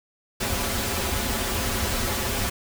pink noise with comb filter, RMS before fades -26 dBFS, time 0.4-2.5 s, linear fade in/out 10 ms, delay 6.5 ms, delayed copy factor -0.85, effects none

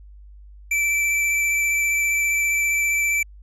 square tone with vibrato, 2327 Hz, D7, 17 cents flat, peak -19 dBFS, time 0.71-3.23 s, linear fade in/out 5 ms, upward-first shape triangle, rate 15 Hz, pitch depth 16 cents each way, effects added 50 Hz sine -41 dBFS peak until 3.42 s + low-pass 12000 Hz 12 dB/octave

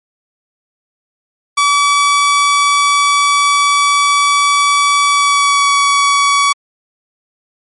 sawtooth tone with pitch glide, 1146 to 1132.8 Hz, D6 to C#6, -43 to +37 cents, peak -5 dBFS, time 1.57-6.53 s, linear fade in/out 10 ms, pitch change -20 cents, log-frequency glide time 5.1-5.7 s, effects MP3 48 kbps

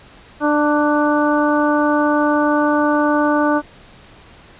harmonic tone with a mistuned harmonic, 296.8 Hz, D4, 18 cents sharp, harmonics 1 / 2 / 3 / 4 / 5, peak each -16 / -19 / -21 / -22 / -23 dBFS, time 0.4-3.62 s, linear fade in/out 50 ms, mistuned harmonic 4, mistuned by -25 cents, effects pink hiss -44 dBFS RMS until 4.59 s + resampled to 8000 Hz

